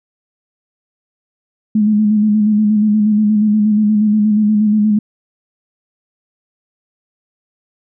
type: tone with vibrato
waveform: sine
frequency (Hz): 211.7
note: G#3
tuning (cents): +33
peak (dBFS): -9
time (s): 1.75-4.99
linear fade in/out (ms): 5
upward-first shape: square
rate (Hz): 8.4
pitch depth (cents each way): 31
effects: none